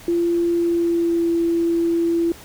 sine tone with pitch glide, 342.4 to 336.7 Hz, F4 to E4, -34 to +37 cents, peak -16 dBFS, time 0.08-2.32 s, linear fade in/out 2 ms, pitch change -29 cents, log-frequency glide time 0.5-1.3 s, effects pink hiss -42 dBFS RMS until 2.44 s

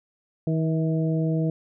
harmonic tone with a mistuned harmonic, 159.7 Hz, D#3, 45 cents sharp, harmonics 1 / 2 / 3 / 4, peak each -22 / -28 / -32 / -34 dBFS, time 0.47-1.5 s, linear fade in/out 2 ms, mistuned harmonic 4, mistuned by +21 cents, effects none

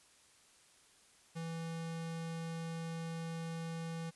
square tone, 164.81 Hz, E3, in tune, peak -40 dBFS, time 1.35-4.11 s, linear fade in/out 20 ms, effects white hiss -65 dBFS RMS until 4.15 s + resampled to 24000 Hz

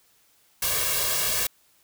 white noise with comb filter, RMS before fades -25 dBFS, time 0.62-1.47 s, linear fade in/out 5 ms, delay 1.8 ms, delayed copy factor +0.85, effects white hiss -62 dBFS RMS until 1.83 s

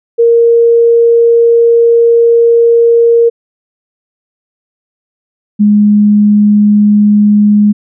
sine tone pair in turn, 466.2 / 207.9 Hz, A#4 / G#3, 0 / +2 cents, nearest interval octave + major second, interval 1398 cents, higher first, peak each -3 dBFS, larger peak neither, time 0.18-3.3 / 5.59-7.73 s, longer first, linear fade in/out 20 ms, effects none

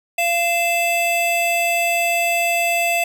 square tone pair together, 688.8 / 2637 Hz, F5 / E7, -24 / 0 cents, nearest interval octave + major seventh, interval 2324 cents, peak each -20 dBFS, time 0.18-3.04 s, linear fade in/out 5 ms, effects none

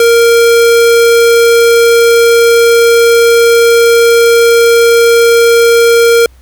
square tone, 466.2 Hz, A#4, in tune, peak -4 dBFS, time 0-6.26 s, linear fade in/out 2 ms, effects added 63 Hz sine -37 dBFS peak until 6.41 s + pink hiss -49 dBFS RMS until 6.41 s

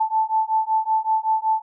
sine beating tone pair, 876 / 881.3 Hz, A5 / A5, -8 / +3 cents, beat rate 5.3 Hz, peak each -21 dBFS, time 0-1.62 s, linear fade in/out 10 ms, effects none

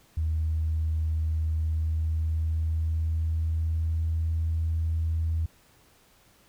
sine tone with pitch glide, 79.2 to 81.1 Hz, D#2 to E2, +31 to -28 cents, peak -23 dBFS, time 0.17-5.46 s, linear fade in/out 5 ms, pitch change +41 cents, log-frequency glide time 1.53-4.24 s, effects tanh soft clip ceiling -19 dBFS + pink hiss -60 dBFS RMS until 6.48 s

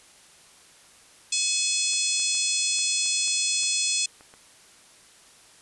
harmonic tone, 852 Hz, G#5, 44 cents sharp, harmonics 3 / 4 / 5 / 6 / 7 / 8 / 9 / 10, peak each -31 / -31 / -31 / -31 / -31 / -31 / -31 / -31 dBFS, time 1.32-4.06 s, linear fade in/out 5 ms
clicks, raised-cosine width 0.5 ms, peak -34 dBFS, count 9, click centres 1.934 / 2.198 / 2.351 / 2.789 / 3.059 / 3.278 / 3.634 / 4.209 / 4.339 s
effects white hiss -53 dBFS RMS until 5.61 s + resampled to 24000 Hz

